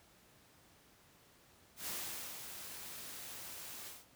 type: noise with ADSR envelope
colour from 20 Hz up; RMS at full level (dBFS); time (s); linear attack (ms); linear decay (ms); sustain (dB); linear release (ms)
white; -41; 1.76-4.06; 110; 500; -7; 190
effects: pink hiss -65 dBFS RMS until 4.15 s + high-pass 60 Hz 12 dB/octave